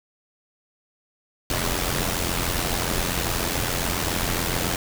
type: noise with amplitude modulation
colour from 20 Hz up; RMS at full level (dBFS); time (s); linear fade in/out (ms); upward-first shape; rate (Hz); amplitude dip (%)
pink; -22; 1.5-4.76; 2; sine; 87.2; 65
effects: none